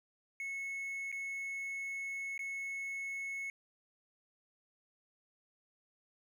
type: tone with dropouts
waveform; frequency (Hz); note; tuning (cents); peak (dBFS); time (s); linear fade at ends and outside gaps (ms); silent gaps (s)
triangle; 2194; C#7; -18; -36; 0.4-3.5; 1; 1.117-1.125 / 2.378-2.392
effects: 12-bit